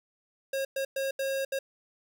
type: tone bursts at uneven times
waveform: square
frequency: 541 Hz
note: C#5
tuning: 42 cents flat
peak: -29 dBFS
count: 5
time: 0.53-0.65 / 0.76-0.85 / 0.96-1.11 / 1.19-1.45 / 1.52-1.59 s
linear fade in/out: 5 ms
effects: 10-bit